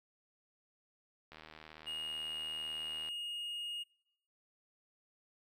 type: click train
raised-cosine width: 0.3 ms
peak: -35 dBFS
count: 139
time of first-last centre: 1.32-3.087 s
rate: 78.1 Hz
type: tone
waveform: triangle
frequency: 2860 Hz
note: F7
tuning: 41 cents sharp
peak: -37 dBFS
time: 1.86-3.84 s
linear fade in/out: 20 ms
effects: noise-tail reverb RT60 0.7 s tail -24 dB re dry